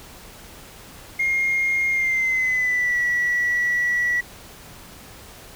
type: tone with pitch glide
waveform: sine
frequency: 2132 to 1943.8 Hz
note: C7 to B6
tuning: +32 to -28 cents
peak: -17 dBFS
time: 1.19-4.21 s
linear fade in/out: 10 ms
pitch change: -160 cents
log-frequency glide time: 1.9-3 s
effects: tanh soft clip ceiling -15 dBFS + pink hiss -43 dBFS RMS until 5.55 s